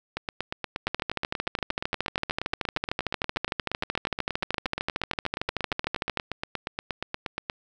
two click trains, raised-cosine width 0.3 ms, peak -10 / -13 dBFS, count 71 / 63, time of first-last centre 0.87-6.173 / 0.17-7.499 s, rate 13.2 / 8.46 Hz, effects none

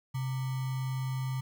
sine tone with sample-and-hold, 130.81 Hz, C3, in tune, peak -30 dBFS, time 0.14-1.41 s, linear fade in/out 10 ms, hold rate 1050 Hz, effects none

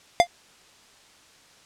square tone with exponential decay, 698.5 Hz, F5, in tune, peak -9 dBFS, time 0.2-0.27 s, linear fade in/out 0 ms, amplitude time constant 15 ms, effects white hiss -54 dBFS RMS until 1.65 s + low-pass 7000 Hz 12 dB/octave

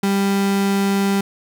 35% pulse tone, 197.6 Hz, G3, 14 cents sharp, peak -14 dBFS, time 0.03-1.21 s, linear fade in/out 5 ms, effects none

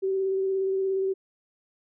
sine tone with vibrato, 384.2 Hz, G4, 35 cents flat, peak -23 dBFS, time 0.02-1.14 s, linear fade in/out 20 ms, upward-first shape square, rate 17 Hz, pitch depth 13 cents each way, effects none

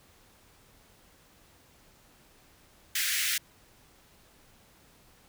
pink high-pass noise, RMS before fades -29 dBFS, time 2.95-3.38 s, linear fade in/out 5 ms, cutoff 1600 Hz, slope 48 dB/octave, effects pink hiss -60 dBFS RMS until 5.28 s

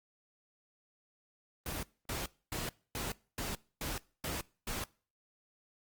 pink noise bursts, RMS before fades -38 dBFS, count 8, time 1.66-4.84 s, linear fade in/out 2 ms, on 170 ms, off 260 ms, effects noise-tail reverb RT60 0.4 s tail -23 dB re dry + Opus 24 kbps

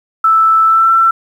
sine tone with pitch glide, 1318.5 to 1341.5 Hz, E6 to E6, 0 to +30 cents, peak -6 dBFS, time 0.24-1.11 s, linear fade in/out 5 ms, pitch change +30 cents, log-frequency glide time 0.66-0.9 s, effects 7-bit

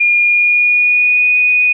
sine tone with pitch glide, 2420 to 2477 Hz, D#7 to D#7, -49 to -8 cents, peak -8 dBFS, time 0-1.73 s, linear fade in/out 10 ms, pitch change +41 cents, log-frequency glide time 0.21-1.3 s, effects none

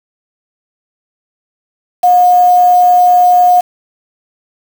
sine tone with quantisation, 719 Hz, F#5, 50 cents flat, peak -4 dBFS, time 2.03-3.61 s, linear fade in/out 10 ms, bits 4, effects none

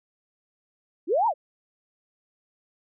sine linear two-way sweep, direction up then down, 277.2 to 967 to 506 Hz, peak -19 dBFS, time 1.07-1.34 s, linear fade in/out 50 ms, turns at 1.27 s, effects none

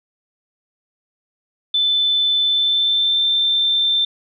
sine tone with pitch glide, 3520 to 3565 Hz, A7 to A7, 0 to +22 cents, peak -14 dBFS, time 1.74-4.05 s, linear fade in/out 5 ms, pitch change +22 cents, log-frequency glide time 2.43-3.26 s, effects none

